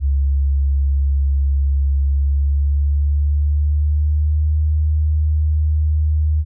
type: tone with pitch glide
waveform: sine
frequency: 69.3 to 76.45 Hz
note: C#2 to D#2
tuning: 0 to -30 cents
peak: -13 dBFS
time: 0-6.45 s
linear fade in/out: 50 ms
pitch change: +170 cents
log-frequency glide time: 2.02-4.57 s
effects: none